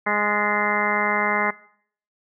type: harmonic tone with a mistuned harmonic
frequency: 207.7 Hz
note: G#3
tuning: in tune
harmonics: 1 / 2 / 3 / 4 / 5 / 6 / 7 / 8 / 9 / 10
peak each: -30 / -30 / -29 / -27 / -27 / -29 / -30 / -29 / -31 / -26 dBFS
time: 0.06-1.51 s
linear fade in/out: 10 ms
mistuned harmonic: 8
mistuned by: +47 cents
effects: noise-tail reverb RT60 0.6 s tail -21 dB re dry